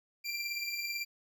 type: beating tone pair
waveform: 25% pulse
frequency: 2349 / 2367 Hz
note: D7 / D7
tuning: 0 / +13 cents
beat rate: 18 Hz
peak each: -37 / -32 dBFS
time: 0.24-1.05 s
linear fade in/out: 20 ms
effects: none